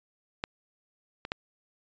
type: clicks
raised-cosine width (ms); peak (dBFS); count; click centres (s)
0.3; -14 / -21 / -14; 3; 0.439 / 1.251 / 1.319
effects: resampled to 16000 Hz